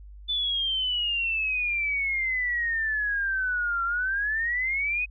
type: exponential two-way sweep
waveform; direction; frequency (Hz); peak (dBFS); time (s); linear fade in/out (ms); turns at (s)
sine; down then up; 3520 to 1363 to 2532; -24; 0.28-5.06; 20; 3.84
effects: added 50 Hz sine -42 dBFS peak until 5.1 s